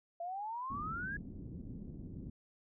sine exponential sweep, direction up, 670 to 1687 Hz, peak -38 dBFS, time 0.2-1.17 s, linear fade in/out 5 ms
white low-pass noise, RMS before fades -46 dBFS, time 0.7-2.3 s, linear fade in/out 5 ms, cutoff 260 Hz, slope 24 dB/octave
effects none

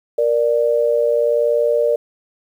sine tone pair together, 469.1 / 590 Hz, A#4 / D5, +11 / +8 cents, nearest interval major third, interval 397 cents, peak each -16 dBFS, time 0.18-1.96 s, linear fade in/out 5 ms, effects 8-bit

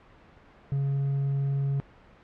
sine tone with hard clipping, 138.59 Hz, C#3, in tune, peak -25 dBFS, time 0.72-1.8 s, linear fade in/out 0 ms, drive 2 dB, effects pink hiss -54 dBFS RMS until 2.23 s + low-pass 2000 Hz 12 dB/octave

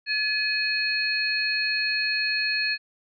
sine tone cluster, 1712 / 2517 / 4309 Hz, A6 / D#7 / C#8, -48 / +19 / -50 cents, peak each -27 dBFS, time 0.06-2.78 s, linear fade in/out 50 ms, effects none

